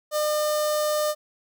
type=tone with notch filter; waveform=sawtooth; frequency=604 Hz; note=D5; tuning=48 cents sharp; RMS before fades=-24 dBFS; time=0.11-1.15 s; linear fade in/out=50 ms; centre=2300 Hz; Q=0.95; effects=none